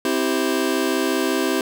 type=chord; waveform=sawtooth; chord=C major; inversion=none; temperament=just; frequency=261.6 / 327 / 392.4 Hz; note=C4 / E4 / G4; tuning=0 / -14 / +2 cents; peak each=-19 dBFS; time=0.05-1.61 s; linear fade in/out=2 ms; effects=none